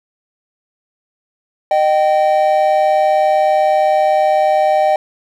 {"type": "tone pair together", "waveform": "triangle", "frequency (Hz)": [614.3, 774], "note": ["D#5", "G5"], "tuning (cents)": [-22, -22], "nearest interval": "major third", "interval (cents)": 400, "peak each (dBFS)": -11, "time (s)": [1.71, 4.96], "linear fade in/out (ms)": 2, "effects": []}